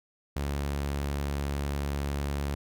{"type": "tone", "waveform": "sawtooth", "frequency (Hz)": 70.9, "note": "C#2", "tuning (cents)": 40, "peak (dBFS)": -25, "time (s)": [0.36, 2.55], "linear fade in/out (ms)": 5, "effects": []}